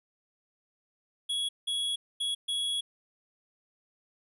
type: tone bursts at uneven times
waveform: square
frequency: 3345 Hz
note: G#7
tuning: 12 cents sharp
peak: -29 dBFS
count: 4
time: 1.29-1.49 / 1.67-1.96 / 2.2-2.35 / 2.48-2.81 s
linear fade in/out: 10 ms
effects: resampled to 24000 Hz